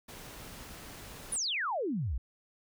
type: noise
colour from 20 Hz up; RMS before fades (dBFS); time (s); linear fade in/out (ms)
pink; -47; 0.08-1.37; 10
type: exponential sweep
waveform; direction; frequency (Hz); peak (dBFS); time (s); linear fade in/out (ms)
sine; down; 10548 to 51.91; -30; 1.32-2.18; 5
effects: none